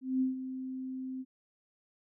sine tone with ADSR envelope, 260 Hz, C4, 11 cents flat, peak -25 dBFS, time 0.01-1.25 s, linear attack 200 ms, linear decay 140 ms, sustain -11 dB, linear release 42 ms, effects none

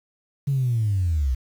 sine linear sweep, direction down, 142.9 to 60.6 Hz, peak -18 dBFS, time 0.47-1.35 s, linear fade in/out 10 ms, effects tanh soft clip ceiling -15 dBFS + 8-bit

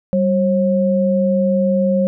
sine tone pair together, 193.7 / 540 Hz, G3 / C#5, -20 / -45 cents, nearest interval octave + tritone, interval 1775 cents, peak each -15 / -16 dBFS, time 0.13-2.07 s, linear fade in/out 0 ms, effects none

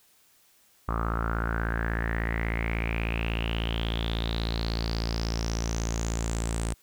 sawtooth tone with low-pass filter sweep, 56.4 Hz, A1, 44 cents sharp, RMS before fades -29 dBFS, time 0.88-6.74 s, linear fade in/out 5 ms, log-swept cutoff 1200 to 8600 Hz, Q 8, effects white hiss -62 dBFS RMS until 6.82 s

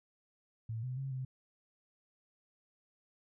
sine tone with pitch steps, 112.7 / 127.3 / 135.2 / 130.1 Hz, A2 / C3 / C#3 / C3, +42 / -47 / -43 / -9 cents, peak -36 dBFS, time 0.69-1.25 s, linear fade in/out 5 ms, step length 140 ms, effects none

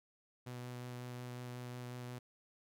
sawtooth tone with vibrato, 123.5 Hz, B2, in tune, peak -40 dBFS, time 0.46-2.19 s, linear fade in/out 10 ms, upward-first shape sine, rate 5.5 Hz, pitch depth 10 cents each way, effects none

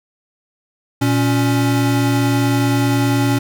square tone pair together, 118.3 / 279.5 Hz, A#2 / C#4, +26 / +14 cents, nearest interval octave + minor third, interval 1488 cents, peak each -17 dBFS, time 1.01-3.39 s, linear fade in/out 10 ms, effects none

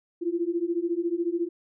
sine beating tone pair, 334.6 / 348.6 Hz, E4 / F4, +26 / -3 cents, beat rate 14 Hz, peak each -28 / -27 dBFS, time 0.21-1.49 s, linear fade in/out 20 ms, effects none

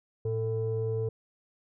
sine tone pair together, 111.8 / 445.3 Hz, A2 / A4, +28 / +21 cents, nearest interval 2 octaves, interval 2393 cents, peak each -29 / -29 dBFS, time 0.25-1.09 s, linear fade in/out 5 ms, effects tanh soft clip ceiling -22 dBFS

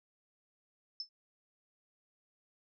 sine tone with exponential decay, 5274 Hz, E8, in tune, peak -33 dBFS, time 1-1.09 s, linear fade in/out 2 ms, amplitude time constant 19 ms, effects none

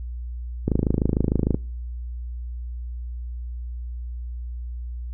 click train, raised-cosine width 3 ms, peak -7 dBFS, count 24, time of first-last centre 0.68-1.545 s, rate 26.6 Hz, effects noise-tail reverb RT60 0.4 s tail -24 dB re dry + added 60 Hz sine -29 dBFS peak until 5.13 s

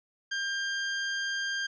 sawtooth tone, 1596 Hz, G6, 31 cents sharp, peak -26 dBFS, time 0.31-1.67 s, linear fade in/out 10 ms, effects resampled to 16000 Hz + 11-bit

